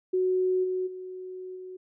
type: tone with level steps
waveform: sine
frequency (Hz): 370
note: F#4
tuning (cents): 0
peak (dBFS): -22 / -26 / -36 / -38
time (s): 0.13-1.77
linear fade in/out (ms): 10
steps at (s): 0.63 / 0.86 / 1.55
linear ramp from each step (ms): 20
effects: none